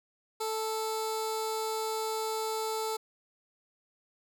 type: tone with notch filter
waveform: 15% pulse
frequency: 440 Hz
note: A4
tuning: in tune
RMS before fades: -33 dBFS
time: 0.4-2.97 s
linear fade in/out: 10 ms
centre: 1800 Hz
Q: 1.3
effects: none